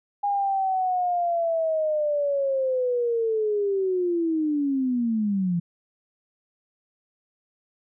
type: linear sweep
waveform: sine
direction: down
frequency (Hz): 817 to 167.7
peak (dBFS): -21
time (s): 0.23-5.6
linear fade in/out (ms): 10
effects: none